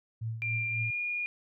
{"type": "tone with tremolo", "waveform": "sine", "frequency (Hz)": 112.8, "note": "A2", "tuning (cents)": 44, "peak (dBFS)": -30, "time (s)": [0.21, 0.91], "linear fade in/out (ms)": 10, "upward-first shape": "triangle", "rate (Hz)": 3.7, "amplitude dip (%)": 75}
{"type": "tone with pitch glide", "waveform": "sine", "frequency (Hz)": [2381, 2431], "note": ["D7", "D#7"], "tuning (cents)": [23, -41], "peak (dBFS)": -30, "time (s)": [0.42, 1.26], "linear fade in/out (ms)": 0, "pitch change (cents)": 36, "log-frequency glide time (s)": [0.68, 1]}
{"effects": []}